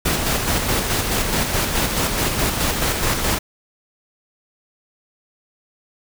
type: noise with tremolo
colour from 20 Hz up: pink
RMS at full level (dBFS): -19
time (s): 0.05-3.39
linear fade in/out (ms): 10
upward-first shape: square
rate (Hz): 4.7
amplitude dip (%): 35
effects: none